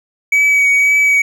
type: tone with vibrato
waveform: triangle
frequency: 2270 Hz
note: C#7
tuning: 41 cents sharp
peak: -7 dBFS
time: 0.32-1.22 s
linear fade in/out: 5 ms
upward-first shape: triangle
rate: 1.9 Hz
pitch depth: 20 cents each way
effects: none